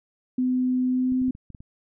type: tone with pitch glide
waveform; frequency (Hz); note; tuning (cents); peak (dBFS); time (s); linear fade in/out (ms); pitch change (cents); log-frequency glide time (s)
sine; 253.6 to 256.4; B3 to C4; +46 to -35; -20; 0.38-1.31; 5; +19; 0.88-1.19
type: clicks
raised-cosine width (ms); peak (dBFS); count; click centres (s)
5; -30; 7; 1.121 / 1.217 / 1.282 / 1.351 / 1.503 / 1.548 / 1.605
effects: none